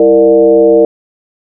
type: tone with frequency modulation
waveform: sine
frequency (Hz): 461.9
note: A#4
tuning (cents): -16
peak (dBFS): -3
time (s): 0-0.85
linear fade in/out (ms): 2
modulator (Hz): 131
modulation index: 0.98
effects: none